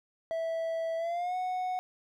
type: tone with pitch glide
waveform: triangle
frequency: 656 to 736.3 Hz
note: E5 to F#5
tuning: -9 to -9 cents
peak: -28 dBFS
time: 0.31-1.79 s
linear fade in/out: 0 ms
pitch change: +200 cents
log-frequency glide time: 0.97-1.36 s
effects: none